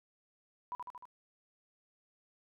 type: tone with echo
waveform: sine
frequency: 987.8 Hz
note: B5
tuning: in tune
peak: -36 dBFS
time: 0.72-0.75 s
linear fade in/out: 0 ms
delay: 76 ms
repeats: 4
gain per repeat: -3 dB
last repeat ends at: 1.054 s
effects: none